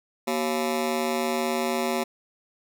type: ring-modulated tone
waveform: 20% pulse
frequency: 309.9 Hz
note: D#4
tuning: 7 cents flat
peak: -16 dBFS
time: 0.27-2.04 s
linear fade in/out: 10 ms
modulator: 72 Hz
effects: none